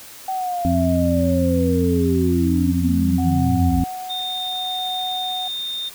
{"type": "linear sweep", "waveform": "sine", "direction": "down", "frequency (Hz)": [766, 51.91], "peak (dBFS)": -21, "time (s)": [0.28, 3.82], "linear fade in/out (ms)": 5}
{"type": "harmonic tone", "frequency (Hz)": 87.31, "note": "F2", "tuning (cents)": 0, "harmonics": [1, 2, 3], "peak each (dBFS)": [-21, -22, -19], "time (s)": [0.65, 3.84], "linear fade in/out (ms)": 0}
{"type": "tone with tremolo", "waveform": "sine", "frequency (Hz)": 740, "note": "F#5", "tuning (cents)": 0, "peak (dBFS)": -25, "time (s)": [3.18, 5.48], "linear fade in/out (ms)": 5, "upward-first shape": "sine", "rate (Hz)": 0.67, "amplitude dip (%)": 40}
{"type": "tone", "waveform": "sine", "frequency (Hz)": 3644, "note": "A#7", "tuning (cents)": -40, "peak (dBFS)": -24, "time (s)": [4.09, 5.9], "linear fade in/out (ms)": 20}
{"effects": ["white hiss -40 dBFS RMS until 5.94 s"]}